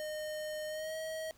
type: tone with pitch glide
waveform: square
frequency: 613 to 636.1 Hz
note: D#5 to D#5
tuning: -26 to +38 cents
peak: -38 dBFS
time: 0-1.31 s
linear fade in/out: 0 ms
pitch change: +64 cents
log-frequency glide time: 0.67-0.96 s
effects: pink hiss -64 dBFS RMS until 1.37 s